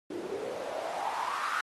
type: noise with band-pass filter sweep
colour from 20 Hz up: white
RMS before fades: -35 dBFS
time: 0.1-1.61 s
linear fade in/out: 5 ms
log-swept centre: 330 to 1400 Hz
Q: 6.3
effects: AAC 32 kbps